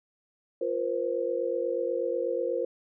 sine chord, F suspended fourth, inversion none, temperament equal with one note detuned, 349.2 / 475.1 / 523.3 Hz, F4 / Bb4 / C5, 0 / +33 / 0 cents, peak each -33 / -30 / -30 dBFS, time 0.61-2.65 s, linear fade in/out 5 ms, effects none

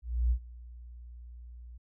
sine tone with ADSR envelope, 59.7 Hz, A#1, 42 cents sharp, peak -22 dBFS, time 0.02-1.78 s, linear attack 290 ms, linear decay 77 ms, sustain -22 dB, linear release 10 ms, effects none

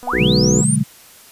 click train, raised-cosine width 1 ms, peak -23 dBFS, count 151, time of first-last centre 0.03-0.64 s, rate 246 Hz
sine linear sweep, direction up, 642 to 9470 Hz, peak -18 dBFS, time 0.07-0.76 s, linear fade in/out 5 ms
harmonic tone, 61.74 Hz, B1, in tune, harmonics 1 / 3 / 4 / 5 / 6 / 7 / 8, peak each -27 / -29 / -25 / -24 / -21 / -25 / -23 dBFS, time 0.12-0.62 s, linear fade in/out 20 ms
sine chord, G# half-diminished seventh, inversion first, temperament equal with one note detuned, 123.47 / 146.83 / 185 / 210.2 Hz, B2 / D3 / F#3 / G#3, 0 / 0 / 0 / +21 cents, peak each -22 / -18 / -21 / -18 dBFS, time 0.18-0.84 s, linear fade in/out 20 ms
effects white hiss -44 dBFS RMS until 1.31 s + resampled to 32000 Hz

